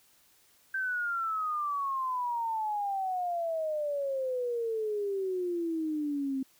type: exponential sweep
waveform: sine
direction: down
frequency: 1568 to 262.4 Hz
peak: -29 dBFS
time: 0.74-6.43 s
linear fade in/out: 5 ms
effects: white hiss -64 dBFS RMS until 6.59 s